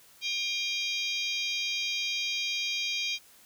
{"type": "harmonic tone with a mistuned harmonic", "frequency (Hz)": 801, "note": "G5", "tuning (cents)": 37, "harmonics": [3, 4, 5, 6, 7, 8], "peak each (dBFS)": [-33, -34, -36, -37, -42, -42], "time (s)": [0.21, 3.19], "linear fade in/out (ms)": 50, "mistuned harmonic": 5, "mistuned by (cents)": -92, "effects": ["white hiss -57 dBFS RMS until 3.45 s"]}